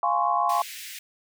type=chord; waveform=sine; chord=Db major seventh; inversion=first; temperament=equal with one note detuned; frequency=698.5 / 830.6 / 1041.7 / 1108.7 Hz; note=F5 / Ab5 / C6 / Db6; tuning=0 / 0 / -8 / 0 cents; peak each=-26 dBFS; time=0.03-0.62 s; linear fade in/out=2 ms
type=high-pass noise; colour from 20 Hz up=pink; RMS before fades=-39 dBFS; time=0.49-0.99 s; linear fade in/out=5 ms; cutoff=1800 Hz; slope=48 dB/octave
effects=none